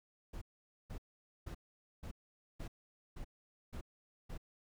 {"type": "noise bursts", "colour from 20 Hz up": "brown", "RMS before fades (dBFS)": -44, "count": 8, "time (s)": [0.33, 4.378], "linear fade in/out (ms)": 10, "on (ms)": 86, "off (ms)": 480, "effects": []}